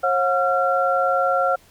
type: tone cluster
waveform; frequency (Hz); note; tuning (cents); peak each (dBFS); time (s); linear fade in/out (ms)
sine; 541 / 721 / 1370; C#5 / F#5 / F6; -42 / -45 / -34; -21; 0.03-1.56; 10
effects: pink hiss -53 dBFS RMS until 1.7 s